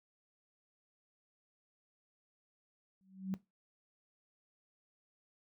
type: tone with exponential growth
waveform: sine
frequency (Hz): 190.3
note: F#3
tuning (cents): +49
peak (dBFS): -31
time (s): 3.01-3.34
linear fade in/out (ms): 0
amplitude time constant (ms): 71
effects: noise-tail reverb RT60 0.2 s tail -17 dB re dry